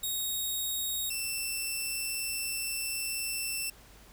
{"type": "tone pair in turn", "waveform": "10% pulse", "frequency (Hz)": [3760, 2679], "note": ["A#7", "E7"], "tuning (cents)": [14, 27], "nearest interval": "tritone", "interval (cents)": 587, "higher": "first", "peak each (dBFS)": -23, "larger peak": "neither", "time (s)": [[0.03, 1.1], [1.1, 3.7]], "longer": "second", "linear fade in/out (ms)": 5, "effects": ["added 50 Hz sine -57 dBFS peak until 4.12 s", "pink hiss -56 dBFS RMS until 4.12 s"]}